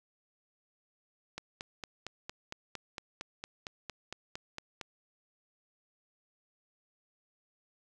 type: click train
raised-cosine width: 0.2 ms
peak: -22 dBFS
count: 16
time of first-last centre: 1.38-4.812 s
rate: 4.37 Hz
effects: none